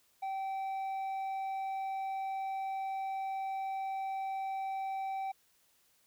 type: tone with low-pass filter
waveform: square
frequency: 773 Hz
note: G5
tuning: 24 cents flat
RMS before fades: -37 dBFS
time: 0.22-5.32 s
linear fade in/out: 10 ms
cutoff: 1600 Hz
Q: 0.71
effects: white hiss -70 dBFS RMS until 6.06 s